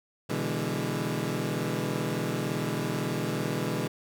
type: chord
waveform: 20% pulse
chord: E dominant seventh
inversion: second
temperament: equal with one note detuned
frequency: 123.47 / 146.83 / 164.81 / 204.3 Hz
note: B2 / D3 / E3 / G#3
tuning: 0 / 0 / 0 / -28 cents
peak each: -29 dBFS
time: 0.29-3.88 s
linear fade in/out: 10 ms
effects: none